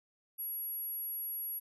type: tone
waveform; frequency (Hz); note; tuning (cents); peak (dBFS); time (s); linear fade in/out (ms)
sine; 11390; F9; +33; -36; 0.38-1.6; 20
effects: none